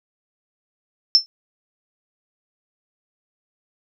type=tone with exponential decay; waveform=sine; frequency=5330 Hz; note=E8; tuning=18 cents sharp; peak=-5 dBFS; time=1.15-1.26 s; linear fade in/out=0 ms; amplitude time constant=22 ms; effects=none